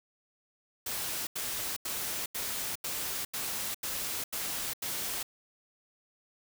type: noise bursts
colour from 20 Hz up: white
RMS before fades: -35 dBFS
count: 9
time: 0.86-5.23 s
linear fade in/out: 5 ms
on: 410 ms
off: 85 ms
effects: none